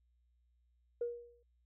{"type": "tone with exponential decay", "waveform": "sine", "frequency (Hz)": 476.4, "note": "A#4", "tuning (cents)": 38, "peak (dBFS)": -31, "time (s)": [1.01, 1.43], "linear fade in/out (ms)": 5, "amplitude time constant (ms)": 91, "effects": ["tanh soft clip ceiling -27 dBFS", "added 60 Hz sine -70 dBFS peak until 1.65 s"]}